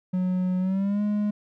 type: tone with pitch glide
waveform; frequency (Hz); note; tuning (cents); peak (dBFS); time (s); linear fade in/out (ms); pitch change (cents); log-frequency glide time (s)
triangle; 183.3 to 208.1; F#3 to G#3; -16 to +4; -20; 0.13-1.31; 10; +220; 0.59-1.02
effects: none